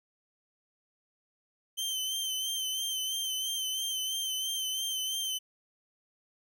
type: tone with vibrato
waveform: sawtooth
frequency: 3100 Hz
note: G7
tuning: 20 cents flat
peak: -28 dBFS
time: 1.77-5.39 s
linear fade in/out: 20 ms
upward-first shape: sine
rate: 3 Hz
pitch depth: 39 cents each way
effects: none